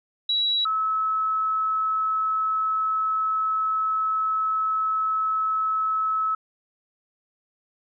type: tone pair in turn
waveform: sine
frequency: 3897 / 1296.3 Hz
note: B7 / E6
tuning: -24 / -29 cents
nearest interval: octave + perfect fifth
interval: 1905 cents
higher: first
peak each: -20 / -21 dBFS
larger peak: first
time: 0.29-0.65 / 0.65-6.35 s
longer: second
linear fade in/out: 5 ms
effects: none